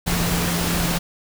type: tone in noise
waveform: sine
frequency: 172 Hz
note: F3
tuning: 26 cents flat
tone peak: -23 dBFS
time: 0.06-0.99 s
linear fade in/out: 20 ms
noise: pink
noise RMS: -23 dBFS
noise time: 0.06-0.99 s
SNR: -3 dB
effects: none